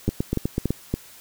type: two click trains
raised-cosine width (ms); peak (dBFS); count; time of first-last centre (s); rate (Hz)
3; -9 / -9; 6 / 4; 0.08-0.706 / 0.09-0.94; 7.99 / 3.53
effects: white hiss -47 dBFS RMS until 1.2 s